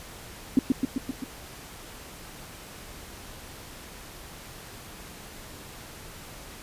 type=tone with echo; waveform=sine; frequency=262.3 Hz; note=C4; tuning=4 cents sharp; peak=-14 dBFS; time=0.57-0.59 s; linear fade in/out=2 ms; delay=130 ms; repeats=5; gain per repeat=-3 dB; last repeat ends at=1.24 s; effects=pink hiss -44 dBFS RMS until 6.62 s + resampled to 32000 Hz